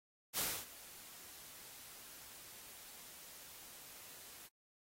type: noise with ADSR envelope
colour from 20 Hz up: white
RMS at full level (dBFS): -36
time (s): 0.33-4.49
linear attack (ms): 51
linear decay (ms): 270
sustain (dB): -19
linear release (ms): 32
effects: AAC 48 kbps